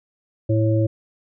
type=harmonic tone; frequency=110 Hz; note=A2; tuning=in tune; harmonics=1 / 3 / 5; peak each=-17 / -22 / -24 dBFS; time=0.49-0.87 s; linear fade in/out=10 ms; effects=none

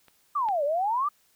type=clicks; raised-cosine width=0.3 ms; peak=-36 / -26 dBFS; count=2; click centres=0.083 / 0.487 s
type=exponential two-way sweep; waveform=sine; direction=down then up; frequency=1225 to 554.4 to 1225 Hz; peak=-23 dBFS; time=0.35-1.09 s; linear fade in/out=10 ms; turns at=0.64 s
effects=white hiss -65 dBFS RMS until 1.35 s

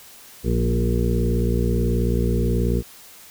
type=harmonic tone with a mistuned harmonic; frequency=58.5 Hz; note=A#1; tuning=7 cents sharp; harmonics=1 / 2 / 3 / 4 / 6 / 7 / 8; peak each=-21 / -24 / -26 / -27 / -29 / -29 / -30 dBFS; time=0.43-2.83 s; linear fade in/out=50 ms; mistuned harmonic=3; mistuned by=+17 cents; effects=white hiss -45 dBFS RMS until 3.3 s

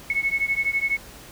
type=beating tone pair; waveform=sine; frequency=2193 / 2205 Hz; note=C#7 / C#7; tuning=-19 / -10 cents; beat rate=12 Hz; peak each=-24 dBFS; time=0.1-0.97 s; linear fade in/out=2 ms; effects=added 50 Hz sine -52 dBFS peak until 1.31 s + pink hiss -44 dBFS RMS until 1.31 s

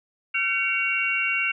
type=tone cluster; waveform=sine; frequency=1365 / 1529 / 2248 / 2751 Hz; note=F6 / G6 / C#7 / F7; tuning=-40 / -44 / +24 / -27 cents; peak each=-33 / -31 / -26 / -24 dBFS; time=0.34-1.52 s; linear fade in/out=10 ms; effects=none

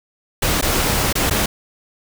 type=noise with dropouts; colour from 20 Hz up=pink; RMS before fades=-18 dBFS; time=0.42-1.46 s; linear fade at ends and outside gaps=5 ms; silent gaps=0.613-0.624 / 1.128-1.153 / 1.299-1.308 s; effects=none

